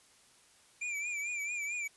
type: tone with vibrato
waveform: square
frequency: 2365 Hz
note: D7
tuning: 12 cents sharp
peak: -35 dBFS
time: 0.81-1.88 s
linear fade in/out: 10 ms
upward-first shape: triangle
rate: 4.5 Hz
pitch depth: 78 cents each way
effects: white hiss -63 dBFS RMS until 1.96 s + resampled to 24000 Hz